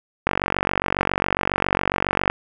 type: click train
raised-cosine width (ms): 0.5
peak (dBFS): -3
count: 97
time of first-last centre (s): 0.27-2.3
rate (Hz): 47.3
effects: none